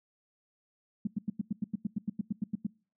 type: tone bursts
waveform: sine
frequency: 207.7 Hz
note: G#3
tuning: in tune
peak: -27 dBFS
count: 15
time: 1.05-2.668 s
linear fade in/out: 5 ms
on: 22 ms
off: 92 ms
effects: noise-tail reverb RT60 0.4 s tail -25 dB re dry